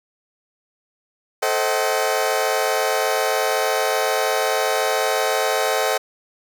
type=chord; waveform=sawtooth; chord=A diminished seventh; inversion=none; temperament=just; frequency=440 / 528 / 633.6 / 760.3 Hz; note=A4 / C5 / Eb5 / Gb5; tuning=0 / +16 / +31 / +47 cents; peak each=-20 dBFS; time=1.42-5.98 s; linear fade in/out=10 ms; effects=none